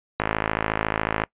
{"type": "click train", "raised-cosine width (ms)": 0.5, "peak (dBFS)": -6, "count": 57, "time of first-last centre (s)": [0.2, 1.237], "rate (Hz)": 54, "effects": ["noise-tail reverb RT60 0.1 s tail -24 dB re dry", "resampled to 8000 Hz"]}